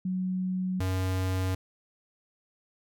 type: tone pair in turn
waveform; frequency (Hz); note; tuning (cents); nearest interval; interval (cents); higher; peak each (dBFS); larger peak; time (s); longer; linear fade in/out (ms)
sine / square; 185 / 93.41; F#3 / F#2; 0 / +17; octave; 1183; first; -27; neither; 0.05-0.8 / 0.8-1.55; neither; 5
effects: none